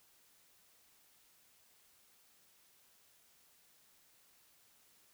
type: silence
effects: white hiss -68 dBFS RMS until 5.13 s